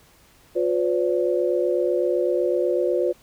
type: tone cluster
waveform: sine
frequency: 357.4 / 506 / 574 Hz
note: F4 / B4 / D5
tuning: +40 / +42 / -40 cents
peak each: -22 / -23 / -25 dBFS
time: 0.55-3.13 s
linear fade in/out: 20 ms
effects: pink hiss -55 dBFS RMS until 3.22 s